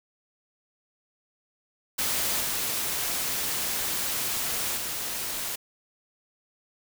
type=noise with level steps; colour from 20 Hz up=white; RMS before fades=-27 / -29 / -32 dBFS; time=1.98-5.56 s; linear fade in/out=10 ms; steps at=2.4 / 4.77 s; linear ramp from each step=5 ms; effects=none